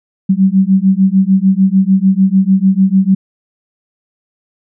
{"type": "beating tone pair", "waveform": "sine", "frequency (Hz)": [188.2, 194.9], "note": ["F#3", "G3"], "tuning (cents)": [30, -10], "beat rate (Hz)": 6.7, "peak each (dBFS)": -10, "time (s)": [0.29, 3.15], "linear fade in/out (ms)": 10, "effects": []}